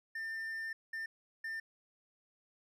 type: tone bursts at uneven times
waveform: triangle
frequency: 1797 Hz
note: A6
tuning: 36 cents sharp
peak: -36 dBFS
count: 3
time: 0.15-0.73 / 0.93-1.06 / 1.44-1.6 s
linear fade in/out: 5 ms
effects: none